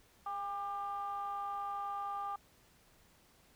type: ring-modulated tone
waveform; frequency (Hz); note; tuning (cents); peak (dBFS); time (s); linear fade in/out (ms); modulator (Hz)
triangle; 194.8; G3; -11; -31; 0.26-2.36; 5; 1000
effects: tanh soft clip ceiling -29 dBFS + pink hiss -66 dBFS RMS until 3.55 s

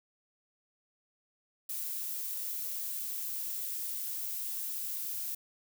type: noise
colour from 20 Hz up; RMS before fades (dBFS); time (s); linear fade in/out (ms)
violet; -37; 1.69-5.35; 5
effects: none

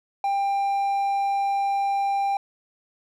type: tone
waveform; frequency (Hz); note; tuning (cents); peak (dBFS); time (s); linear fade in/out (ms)
triangle; 794; G5; +22; -19; 0.24-2.37; 2
effects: none

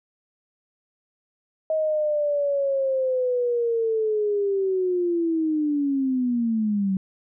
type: linear sweep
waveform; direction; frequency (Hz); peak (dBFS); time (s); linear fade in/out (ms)
sine; down; 634 to 187.7; -20; 1.7-6.97; 2
effects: none

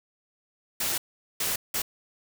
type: noise bursts at uneven times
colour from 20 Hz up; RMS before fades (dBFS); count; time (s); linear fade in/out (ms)
white; -28; 3; 0.8-0.98 / 1.4-1.56 / 1.74-1.82; 5
effects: none

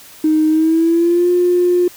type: tone with pitch glide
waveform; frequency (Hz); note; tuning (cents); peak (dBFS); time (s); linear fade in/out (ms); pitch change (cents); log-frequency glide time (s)
triangle; 311.1 to 355.3; D#4 to F4; 0 to +30; -6; 0.24-1.88; 5; +230; 0.48-1.3
effects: tanh soft clip ceiling -8 dBFS + white hiss -40 dBFS RMS until 1.96 s

